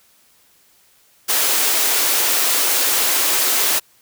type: high-pass noise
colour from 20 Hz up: white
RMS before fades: -17 dBFS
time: 1.28-3.8 s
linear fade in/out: 20 ms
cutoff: 290 Hz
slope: 24 dB/octave
effects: white hiss -55 dBFS RMS until 4.01 s